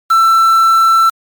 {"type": "tone with quantisation", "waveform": "triangle", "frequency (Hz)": 1336, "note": "E6", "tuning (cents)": 23, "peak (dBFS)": -4, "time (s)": [0.1, 1.1], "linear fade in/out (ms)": 10, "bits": 4, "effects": ["MP3 96 kbps"]}